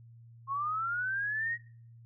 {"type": "linear sweep", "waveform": "sine", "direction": "up", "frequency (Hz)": [1069, 1902], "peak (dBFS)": -30, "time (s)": [0.47, 1.58], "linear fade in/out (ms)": 50, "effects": ["noise-tail reverb RT60 0.5 s tail -22 dB re dry", "added 116 Hz sine -51 dBFS peak until 2.05 s"]}